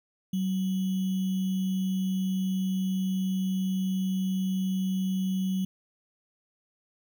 sine tone with sample-and-hold, 188.6 Hz, F#3, 33 cents sharp, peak -25 dBFS, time 0.33-5.65 s, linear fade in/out 5 ms, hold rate 3150 Hz, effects none

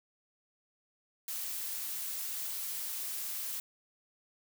blue noise, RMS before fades -38 dBFS, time 1.28-3.6 s, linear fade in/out 2 ms, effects none

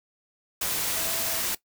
sine tone in noise, 660 Hz, E5, 2 cents sharp, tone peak -39 dBFS, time 0.96-1.4 s, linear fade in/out 5 ms, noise white, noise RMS -28 dBFS, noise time 0.61-1.55 s, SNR -14 dB, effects noise-tail reverb RT60 0.1 s tail -18 dB re dry

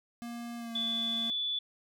square tone with pitch glide, 236.2 to 228.4 Hz, A#3 to A#3, +23 to -35 cents, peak -39 dBFS, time 0.22-1.3 s, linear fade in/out 0 ms, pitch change -58 cents, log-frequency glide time 0.57-0.77 s
sine tone, 3461 Hz, A7, 29 cents flat, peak -30 dBFS, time 0.75-1.59 s, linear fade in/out 5 ms
effects none

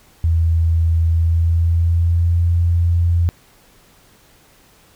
sine tone with pitch glide, 82.41 to 85.56 Hz, E2 to F2, 0 to -35 cents, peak -12 dBFS, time 0.24-3.29 s, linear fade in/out 0 ms, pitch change +65 cents, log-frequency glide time 1.06-2.41 s, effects pink hiss -51 dBFS RMS until 4.95 s

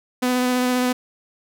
sawtooth tone with vibrato, 250.4 Hz, B3, 24 cents sharp, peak -14 dBFS, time 0.22-0.93 s, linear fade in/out 10 ms, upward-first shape sine, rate 15 Hz, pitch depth 12 cents each way, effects none

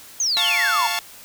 sine exponential sweep, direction down, 6645 to 880 Hz, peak -18 dBFS, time 0.2-0.87 s, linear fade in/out 2 ms
10% pulse chord, F augmented, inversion none, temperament equal, 698.5 / 880 / 1108.7 Hz, F5 / A5 / C#6, 0 / 0 / 0 cents, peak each -18 / -17 / -18 dBFS, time 0.37-0.99 s, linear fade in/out 0 ms
effects white hiss -43 dBFS RMS until 1.24 s

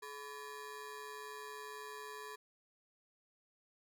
25% pulse ring-modulated tone, 714 Hz, F5, 38 cents sharp, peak -39 dBFS, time 0.02-2.36 s, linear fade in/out 10 ms, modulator 288 Hz, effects none

